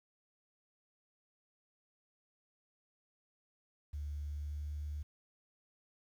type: tone with pitch glide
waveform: sine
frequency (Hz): 73.42 to 74.32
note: D2 to D2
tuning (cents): 0 to +21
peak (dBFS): -37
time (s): 3.93-5.03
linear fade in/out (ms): 10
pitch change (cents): +21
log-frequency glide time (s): 4.25-4.69
effects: tanh soft clip ceiling -33 dBFS + 11-bit